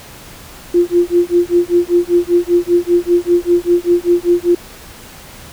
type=tone with tremolo; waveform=sine; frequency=349.2 Hz; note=F4; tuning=in tune; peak=-6 dBFS; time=0.74-4.55 s; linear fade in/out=5 ms; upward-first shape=sine; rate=5.1 Hz; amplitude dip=100%; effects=pink hiss -36 dBFS RMS until 5.52 s